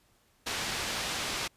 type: low-pass noise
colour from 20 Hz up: white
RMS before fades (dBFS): -34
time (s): 0.46-1.48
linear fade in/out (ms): 10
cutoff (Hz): 4900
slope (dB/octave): 12
effects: pink hiss -67 dBFS RMS until 1.56 s + resampled to 32000 Hz